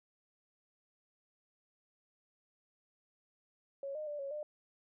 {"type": "tone with pitch steps", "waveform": "sine", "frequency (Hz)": [553, 612, 589, 553, 600], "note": ["C#5", "D#5", "D5", "C#5", "D5"], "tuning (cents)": [-4, -29, 5, -4, 37], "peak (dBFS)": -38, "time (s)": [3.83, 4.43], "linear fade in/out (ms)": 2, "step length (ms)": 120, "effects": []}